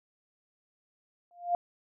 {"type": "tone with exponential growth", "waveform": "sine", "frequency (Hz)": 700, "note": "F5", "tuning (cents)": 4, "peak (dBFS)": -21, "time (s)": [1.31, 1.55], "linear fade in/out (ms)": 1, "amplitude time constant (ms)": 51, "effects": []}